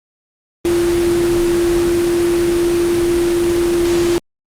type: tone in noise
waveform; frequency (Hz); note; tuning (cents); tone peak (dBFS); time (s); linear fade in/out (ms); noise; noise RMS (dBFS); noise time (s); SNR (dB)
sine; 344.7; F4; -23; -12; 0.65-4.18; 0; pink; -23; 0.65-4.18; +8
effects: low-pass 11000 Hz 12 dB/octave + Opus 32 kbps